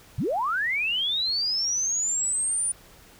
sine linear sweep, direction up, 82.41 to 9510 Hz, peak -23 dBFS, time 0.18-2.72 s, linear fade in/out 5 ms, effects pink hiss -52 dBFS RMS until 3.19 s

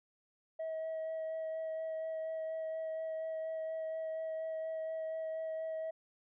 sine tone with vibrato, 641 Hz, E5, 49 cents flat, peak -34 dBFS, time 0.59-5.91 s, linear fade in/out 10 ms, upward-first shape sine, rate 4.2 Hz, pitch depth 10 cents each way, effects tanh soft clip ceiling -35 dBFS

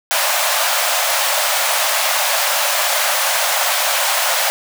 pink high-pass noise, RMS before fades -17 dBFS, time 0.11-4.5 s, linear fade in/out 0 ms, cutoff 550 Hz, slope 96 dB/octave, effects none

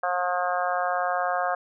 harmonic tone, 179.2 Hz, F3, 45 cents sharp, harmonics 3 / 4 / 5 / 6 / 7 / 8 / 9, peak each -31 / -26 / -37 / -32 / -31 / -36 / -33 dBFS, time 0.03-1.55 s, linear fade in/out 5 ms, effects none

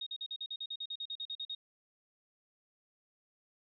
sine tone bursts, 3729 Hz, A#7, in tune, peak -37 dBFS, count 16, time 0.01-1.55 s, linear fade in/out 5 ms, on 55 ms, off 44 ms, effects none

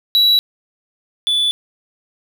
triangle tone pair in turn, 3915 / 3466 Hz, B7 / A7, -16 / -27 cents, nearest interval major second, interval 211 cents, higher first, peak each -8 / -12 dBFS, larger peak first, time 0.15-0.39 / 1.27-1.51 s, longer neither, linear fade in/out 0 ms, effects none

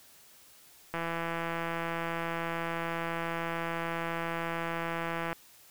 click train, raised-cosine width 0.5 ms, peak -19 dBFS, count 734, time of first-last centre 0.94-5.329 s, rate 167 Hz, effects white hiss -57 dBFS RMS until 5.7 s

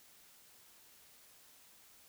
silence, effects white hiss -62 dBFS RMS until 2.08 s

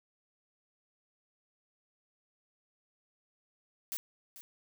blue noise with echo, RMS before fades -37 dBFS, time 3.92-3.97 s, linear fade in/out 0 ms, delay 440 ms, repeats 1, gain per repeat -13 dB, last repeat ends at 4.41 s, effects none

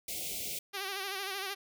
white band-stop noise, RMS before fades -38 dBFS, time 0.08-0.59 s, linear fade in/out 5 ms, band 740 to 2100 Hz, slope 96 dB/octave
5% pulse tone with vibrato, 390.1 Hz, G4, 8 cents flat, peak -24 dBFS, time 0.73-1.55 s, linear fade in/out 20 ms, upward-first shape sine, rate 13 Hz, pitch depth 66 cents each way
effects none

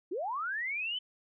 sine linear sweep, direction up, 311.2 to 3079 Hz, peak -32 dBFS, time 0.11-0.99 s, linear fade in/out 10 ms, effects none

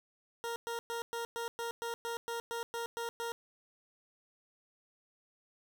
20% pulse tone bursts, 466.2 Hz, A#4, in tune, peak -31 dBFS, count 13, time 0.44-3.32 s, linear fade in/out 0 ms, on 120 ms, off 110 ms, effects none

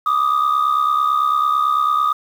sine tone pair together, 1175.5 / 1244.5 Hz, D6 / D#6, +1 / 0 cents, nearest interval minor second, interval 99 cents, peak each -16 / -14 dBFS, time 0.06-2.13 s, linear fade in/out 5 ms, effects tanh soft clip ceiling -11 dBFS + 7-bit

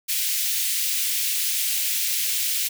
white high-pass noise, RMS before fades -24 dBFS, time 0.08-2.69 s, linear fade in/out 20 ms, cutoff 2200 Hz, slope 24 dB/octave, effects none

